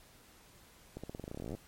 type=accelerating click train; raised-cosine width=2 ms; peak=-28 dBFS; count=21; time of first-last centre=0.97-1.55 s; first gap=66 ms; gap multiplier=0.9; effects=pink hiss -60 dBFS RMS until 1.67 s + MP3 64 kbps